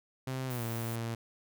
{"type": "tone with pitch glide", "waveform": "sawtooth", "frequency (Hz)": [130.81, 115.2], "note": ["C3", "A#2"], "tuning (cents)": [0, -20], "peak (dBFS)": -30, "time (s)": [0.27, 1.15], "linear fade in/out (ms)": 5, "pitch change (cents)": -220, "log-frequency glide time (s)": [0.47, 0.64]}
{"type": "noise", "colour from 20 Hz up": "violet", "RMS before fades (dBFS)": -45, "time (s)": [0.5, 0.96], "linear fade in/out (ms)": 5}
{"effects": []}